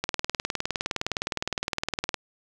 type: click train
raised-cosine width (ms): 0.2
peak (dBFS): -9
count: 42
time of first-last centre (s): 0.04-2.143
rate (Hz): 19.5
effects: none